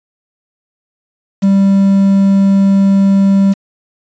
triangle tone with quantisation, 196 Hz, G3, in tune, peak -4 dBFS, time 1.42-3.54 s, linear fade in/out 20 ms, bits 5, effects resampled to 16000 Hz

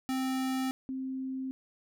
square / sine tone pair in turn, 261.6 / 262.8 Hz, C4 / C4, 0 / +8 cents, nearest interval unison, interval 8 cents, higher second, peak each -30 / -33 dBFS, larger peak first, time 0.09-0.71 / 0.89-1.51 s, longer neither, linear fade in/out 0 ms, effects none

